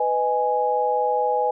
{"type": "chord", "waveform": "sine", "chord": "G# minor", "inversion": "first", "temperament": "just", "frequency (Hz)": [498.4, 623, 830.6], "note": ["B4", "D#5", "G#5"], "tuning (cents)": [16, 2, 0], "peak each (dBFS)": [-23, -27, -21], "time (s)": [0, 1.51], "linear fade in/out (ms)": 5, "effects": []}